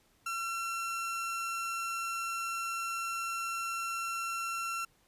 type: tone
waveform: 30% pulse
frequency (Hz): 1356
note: E6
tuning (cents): +49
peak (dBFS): -31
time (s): 0.26-4.85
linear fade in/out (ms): 5
effects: pink hiss -68 dBFS RMS until 5.07 s + resampled to 32000 Hz